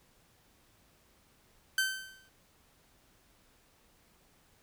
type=tone with exponential decay; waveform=sawtooth; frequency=1543 Hz; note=G6; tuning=28 cents flat; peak=-21 dBFS; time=1.78-2.29 s; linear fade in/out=2 ms; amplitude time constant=110 ms; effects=pink hiss -66 dBFS RMS until 4.62 s